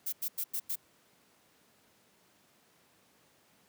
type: noise bursts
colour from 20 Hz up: violet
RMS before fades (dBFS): -34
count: 5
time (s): 0.06-0.758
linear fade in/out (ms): 10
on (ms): 66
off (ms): 92
effects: pink hiss -66 dBFS RMS until 3.68 s + high-pass 150 Hz 12 dB/octave